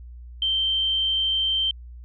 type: tone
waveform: sine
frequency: 3127 Hz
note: G7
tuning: 5 cents flat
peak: -20 dBFS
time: 0.42-1.71 s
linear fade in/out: 2 ms
effects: added 60 Hz sine -38 dBFS peak until 2.04 s